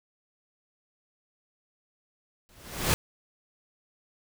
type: noise with exponential growth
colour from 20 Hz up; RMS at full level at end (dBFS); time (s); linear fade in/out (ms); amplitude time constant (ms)
pink; -21; 2.49-2.94; 0; 97
effects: none

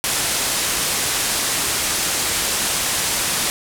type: low-pass noise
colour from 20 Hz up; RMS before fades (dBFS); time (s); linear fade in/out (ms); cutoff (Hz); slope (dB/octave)
white; -21; 0.04-3.5; 0; 11000; 24
effects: none

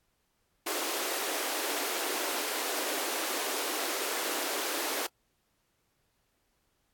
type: high-pass noise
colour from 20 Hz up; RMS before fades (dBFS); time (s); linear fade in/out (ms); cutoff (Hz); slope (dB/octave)
pink; -33; 0.66-5.07; 10; 300; 48
effects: pink hiss -75 dBFS RMS until 6.93 s + AAC 64 kbps

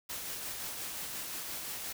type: noise with tremolo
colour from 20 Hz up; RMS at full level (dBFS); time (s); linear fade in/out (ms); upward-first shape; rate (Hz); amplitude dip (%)
white; -39; 0.09-1.93; 10; sine; 5.7; 25
effects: none

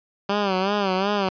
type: tone with vibrato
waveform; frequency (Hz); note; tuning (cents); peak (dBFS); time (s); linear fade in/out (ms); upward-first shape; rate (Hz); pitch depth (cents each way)
10% pulse; 196; G3; 0; -12; 0.29-1.29; 5; sine; 2.7; 100
effects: resampled to 11025 Hz + 8-bit

